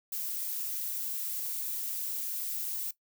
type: noise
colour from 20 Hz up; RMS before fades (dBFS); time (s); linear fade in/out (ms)
violet; -35; 0.12-2.91; 5
effects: noise-tail reverb RT60 0.1 s tail -17 dB re dry